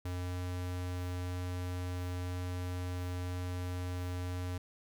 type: tone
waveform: square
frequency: 89.9 Hz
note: F#2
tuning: 49 cents flat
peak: -36 dBFS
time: 0.05-4.58 s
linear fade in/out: 5 ms
effects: none